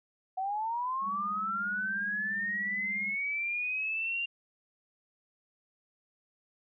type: linear sweep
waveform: sine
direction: up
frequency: 741 to 2795 Hz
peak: -30 dBFS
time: 0.37-4.26 s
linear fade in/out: 10 ms
type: tone with tremolo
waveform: sine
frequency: 200 Hz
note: G3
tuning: 35 cents sharp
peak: -39 dBFS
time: 1.01-3.16 s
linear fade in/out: 50 ms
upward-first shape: triangle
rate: 17 Hz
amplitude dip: 95%
effects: none